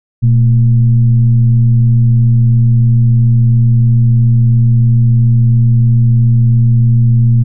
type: tone with frequency modulation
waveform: sine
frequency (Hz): 119.5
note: A#2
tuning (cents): +43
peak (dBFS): -5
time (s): 0.22-7.44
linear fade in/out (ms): 20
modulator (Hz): 103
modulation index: 0.4
effects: none